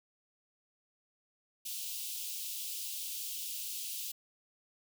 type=high-pass noise; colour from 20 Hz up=white; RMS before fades=-40 dBFS; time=1.65-4.12 s; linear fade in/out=10 ms; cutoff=2700 Hz; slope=48 dB/octave; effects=none